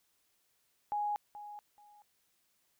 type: tone with echo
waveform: sine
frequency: 830 Hz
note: G#5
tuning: 1 cent flat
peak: -31 dBFS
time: 0.92-1.16 s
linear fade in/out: 0 ms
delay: 430 ms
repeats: 2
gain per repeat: -13 dB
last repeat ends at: 2.02 s
effects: white hiss -75 dBFS RMS until 2.79 s